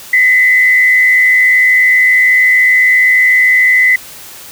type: tone with frequency modulation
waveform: sine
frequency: 2013 Hz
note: B6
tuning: 33 cents sharp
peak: -5 dBFS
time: 0.13-3.96 s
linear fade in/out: 5 ms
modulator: 93.2 Hz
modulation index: 0.57
effects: white hiss -32 dBFS RMS until 4.51 s